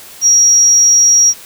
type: tone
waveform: sine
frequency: 5680 Hz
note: F8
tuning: 28 cents sharp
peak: -5 dBFS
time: 0.21-1.34 s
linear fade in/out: 50 ms
effects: white hiss -35 dBFS RMS until 1.45 s